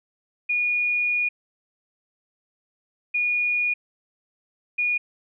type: tone bursts at uneven times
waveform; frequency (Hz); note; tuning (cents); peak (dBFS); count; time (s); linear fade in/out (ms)
sine; 2445; D#7; -31; -20; 3; 0.49-1.29 / 3.14-3.74 / 4.78-4.98; 10
effects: none